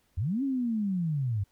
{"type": "linear two-way sweep", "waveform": "sine", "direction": "up then down", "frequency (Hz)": [73.9, 280.1, 94.1], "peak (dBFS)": -26, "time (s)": [0.17, 1.44], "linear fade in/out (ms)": 10, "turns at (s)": 0.43, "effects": ["pink hiss -70 dBFS RMS until 1.51 s"]}